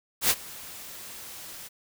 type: noise with ADSR envelope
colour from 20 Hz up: white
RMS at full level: -20 dBFS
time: 0.21-1.69 s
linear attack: 85 ms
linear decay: 51 ms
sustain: -22 dB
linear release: 25 ms
effects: none